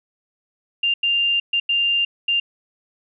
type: tone bursts at uneven times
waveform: sine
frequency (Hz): 2794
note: F7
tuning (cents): 0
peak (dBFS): -16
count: 5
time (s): 0.83-0.94 / 1.03-1.4 / 1.53-1.6 / 1.69-2.05 / 2.28-2.4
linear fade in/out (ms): 5
effects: none

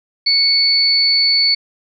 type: tone pair together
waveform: sine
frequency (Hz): 2217 / 4460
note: C#7 / C#8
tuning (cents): 0 / +10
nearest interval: octave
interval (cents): 1210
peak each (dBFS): -21 / -11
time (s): 0.26-1.55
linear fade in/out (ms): 10
effects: none

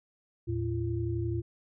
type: tone cluster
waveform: sine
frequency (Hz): 80.6 / 112.2 / 341.8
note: E2 / A2 / F4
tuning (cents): -38 / +34 / -37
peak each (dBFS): -35 / -31 / -34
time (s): 0.47-1.42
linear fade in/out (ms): 20
effects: none

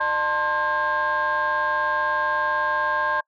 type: tone cluster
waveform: sine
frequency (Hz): 604 / 896 / 1054 / 1607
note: D5 / A5 / C6 / G6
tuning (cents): +48 / +31 / +12 / +43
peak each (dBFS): -28 / -26 / -23 / -23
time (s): 0-3.21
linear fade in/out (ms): 10
effects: noise-tail reverb RT60 0.1 s tail -25 dB re dry + tanh soft clip ceiling -15 dBFS

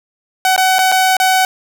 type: tone with dropouts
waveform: sawtooth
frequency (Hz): 752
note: F#5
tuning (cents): +28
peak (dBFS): -6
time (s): 0.45-1.45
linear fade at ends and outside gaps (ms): 1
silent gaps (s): 0.563-0.578 / 0.785-0.79 / 0.917-0.922 / 1.168-1.2
effects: none

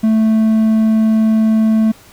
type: tone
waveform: triangle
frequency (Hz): 220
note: A3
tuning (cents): 0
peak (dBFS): -7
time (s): 0.03-1.92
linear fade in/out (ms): 10
effects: pink hiss -43 dBFS RMS until 2.12 s

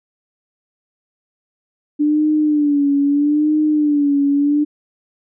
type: tone with vibrato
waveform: sine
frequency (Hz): 293.7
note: D4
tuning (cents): 0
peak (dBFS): -12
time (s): 1.99-4.65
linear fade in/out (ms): 20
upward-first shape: sine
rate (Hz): 0.78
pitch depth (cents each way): 71
effects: none

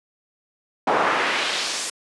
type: noise with band-pass filter sweep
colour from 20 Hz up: brown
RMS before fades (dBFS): -22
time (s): 0.87-1.9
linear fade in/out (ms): 5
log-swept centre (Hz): 860 to 8500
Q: 1.2
effects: high-pass 300 Hz 12 dB/octave + resampled to 24000 Hz

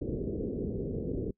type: low-pass noise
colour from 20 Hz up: white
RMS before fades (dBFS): -34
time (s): 0.01-1.31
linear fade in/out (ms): 5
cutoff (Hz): 470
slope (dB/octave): 48
effects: noise-tail reverb RT60 0.1 s tail -24 dB re dry

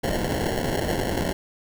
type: noise with sample-and-hold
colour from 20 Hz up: white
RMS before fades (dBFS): -25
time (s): 0.03-1.33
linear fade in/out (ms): 10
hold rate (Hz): 1225
effects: none

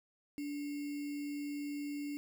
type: tone with sample-and-hold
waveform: sine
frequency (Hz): 289.6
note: D4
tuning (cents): -24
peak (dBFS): -37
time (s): 0.38-2.17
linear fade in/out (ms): 0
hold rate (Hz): 2450
effects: none

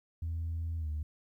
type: tone with pitch glide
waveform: sine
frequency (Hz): 82.41 to 76.01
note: E2 to D#2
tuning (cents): 0 to -40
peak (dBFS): -31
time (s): 0.22-1.03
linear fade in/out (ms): 5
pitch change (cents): -140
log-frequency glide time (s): 0.78-0.88
effects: tanh soft clip ceiling -30 dBFS + 12-bit

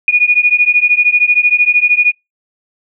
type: beating tone pair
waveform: sine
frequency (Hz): 2447 / 2460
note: D#7 / D#7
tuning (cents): -29 / -20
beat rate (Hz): 13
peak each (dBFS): -10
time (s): 0.08-2.12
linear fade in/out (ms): 2
effects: noise-tail reverb RT60 0.2 s tail -26 dB re dry

